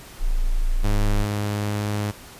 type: tone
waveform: sine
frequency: 28.24 Hz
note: A0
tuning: 46 cents sharp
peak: -17 dBFS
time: 0.19-1.26 s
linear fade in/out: 50 ms
type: tone with pitch glide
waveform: sawtooth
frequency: 103.2 to 104.1 Hz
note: G#2 to G#2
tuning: -10 to +5 cents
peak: -19 dBFS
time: 0.83-2.12 s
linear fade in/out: 20 ms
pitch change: +15 cents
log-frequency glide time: 1.08-1.88 s
effects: pink hiss -43 dBFS RMS until 2.39 s + resampled to 32000 Hz